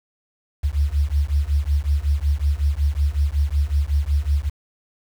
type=beating tone pair; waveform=sine; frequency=69.3 / 74.7 Hz; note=C#2 / D2; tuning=0 / +30 cents; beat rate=5.4 Hz; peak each=-20 dBFS; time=0.63-4.5 s; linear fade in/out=20 ms; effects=7-bit